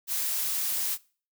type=noise; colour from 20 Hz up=blue; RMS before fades=-29 dBFS; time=0.07-0.98 s; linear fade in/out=50 ms; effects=noise-tail reverb RT60 0.4 s tail -22 dB re dry